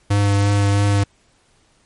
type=tone with vibrato; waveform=square; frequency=101 Hz; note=G#2; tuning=48 cents flat; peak=-14 dBFS; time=0.1-1.04 s; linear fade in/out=10 ms; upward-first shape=triangle; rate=3 Hz; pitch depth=15 cents each way; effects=pink hiss -58 dBFS RMS until 1.85 s + MP3 48 kbps